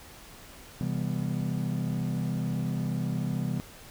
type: chord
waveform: triangle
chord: C major seventh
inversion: none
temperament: equal with one note detuned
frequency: 130.81 / 164.81 / 198.5 / 246.9 Hz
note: C3 / E3 / G3 / B3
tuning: 0 / 0 / +22 / 0 cents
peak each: -30 / -30 / -32 / -34 dBFS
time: 0.81-3.6 s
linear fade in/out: 0 ms
effects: pink hiss -49 dBFS RMS until 3.9 s